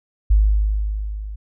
sine tone with level ramp, 51.91 Hz, G#1, in tune, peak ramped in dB -9 to -28 dBFS, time 0.3-1.36 s, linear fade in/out 10 ms, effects none

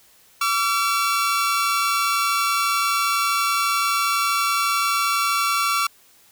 sawtooth tone pair together, 1147 / 1358 Hz, D6 / F6, -41 / -49 cents, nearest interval minor third, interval 292 cents, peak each -18 dBFS, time 0.41-5.87 s, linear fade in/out 5 ms, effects white hiss -54 dBFS RMS until 6.31 s

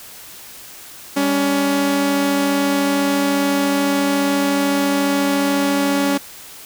sawtooth tone pair together, 198.91 / 281.3 Hz, G3 / C#4, +26 / +26 cents, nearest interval tritone, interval 600 cents, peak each -20 / -12 dBFS, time 1.16-6.18 s, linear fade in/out 10 ms, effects white hiss -38 dBFS RMS until 6.65 s

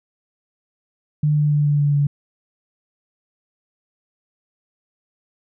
sine tone with pitch steps, 149.9 / 148.61 / 147.32 / 146.05 / 144.79 / 143.54 Hz, D3 / D3 / D3 / D3 / D3 / D3, +36 / +21 / +6 / -9 / -24 / -39 cents, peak -14 dBFS, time 1.23-2.07 s, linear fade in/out 5 ms, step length 140 ms, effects none

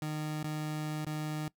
30% pulse tone with dropouts, 153.1 Hz, D#3, 28 cents flat, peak -31 dBFS, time 0.02-1.48 s, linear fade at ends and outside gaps 2 ms, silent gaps 0.43-0.442 / 1.048-1.066 s, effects noise-tail reverb RT60 0.1 s tail -21 dB re dry

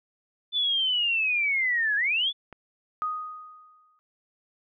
sine linear two-way sweep, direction down then up, 3520 to 1637 to 3520 Hz, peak -22 dBFS, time 0.52-2.33 s, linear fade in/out 50 ms, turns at 1.96 s
click, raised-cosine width 0.5 ms, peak -28 dBFS, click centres 2.527 s
sine tone with exponential decay, 1244.5 Hz, D#6, in tune, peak -24 dBFS, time 3.02-3.99 s, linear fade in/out 0 ms, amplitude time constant 210 ms
effects none

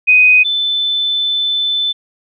sine tone pair in turn, 2500 / 3520 Hz, D#7 / A7, +8 / 0 cents, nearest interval tritone, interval 592 cents, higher second, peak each -5 / -13 dBFS, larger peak first, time 0.07-0.44 / 0.44-1.93 s, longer second, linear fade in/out 20 ms, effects none

